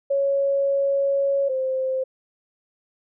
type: tone pair in turn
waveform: sine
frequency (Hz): 554.4 / 523.3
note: C#5 / C5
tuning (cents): 0 / 0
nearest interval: minor second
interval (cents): 100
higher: first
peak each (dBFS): -18 / -21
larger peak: first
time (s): 0.1-1.49 / 1.49-2.04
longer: first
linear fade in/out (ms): 10
effects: none